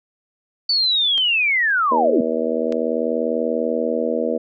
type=linear sweep; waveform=sine; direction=down; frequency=4555 to 211.2 Hz; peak=-15 dBFS; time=0.69-2.21 s; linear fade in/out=5 ms
type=clicks; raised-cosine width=0.2 ms; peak=-16 dBFS; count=2; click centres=1.179 / 2.724 s
type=harmonic tone; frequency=80.3 Hz; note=E2; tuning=45 cents flat; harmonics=3 / 4 / 5 / 6 / 7 / 8; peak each=-25 / -27 / -30 / -22 / -26 / -27 dBFS; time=1.91-4.38 s; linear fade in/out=10 ms
effects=none